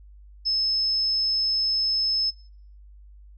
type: tone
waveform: sine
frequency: 5210 Hz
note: E8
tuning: 21 cents flat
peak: -21 dBFS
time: 0.45-2.31 s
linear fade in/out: 20 ms
effects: noise-tail reverb RT60 0.5 s tail -20 dB re dry + added 50 Hz sine -45 dBFS peak until 3.37 s